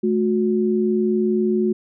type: tone pair together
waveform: sine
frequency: 216.5 / 364.1 Hz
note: A3 / F#4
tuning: -28 / -28 cents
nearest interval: major sixth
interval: 900 cents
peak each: -19 dBFS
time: 0.03-1.73 s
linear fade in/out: 10 ms
effects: none